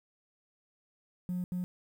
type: tone bursts at uneven times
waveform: triangle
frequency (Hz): 180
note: F#3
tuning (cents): -47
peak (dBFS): -28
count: 2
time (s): 1.29-1.44 / 1.52-1.64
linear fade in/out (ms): 0
effects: tanh soft clip ceiling -28 dBFS + 10-bit